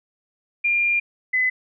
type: tone pair in turn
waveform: sine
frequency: 2400 / 2018 Hz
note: D7 / B6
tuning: +37 / +37 cents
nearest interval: minor third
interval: 300 cents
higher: first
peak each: -17 dBFS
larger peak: neither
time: 0.64-1 / 1.33-1.5 s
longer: first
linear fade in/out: 10 ms
effects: none